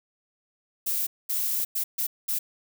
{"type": "noise bursts at uneven times", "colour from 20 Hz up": "violet", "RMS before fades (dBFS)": -27, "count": 5, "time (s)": [[0.86, 1.07], [1.29, 1.65], [1.75, 1.84], [1.98, 2.07], [2.28, 2.39]], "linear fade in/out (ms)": 10, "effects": []}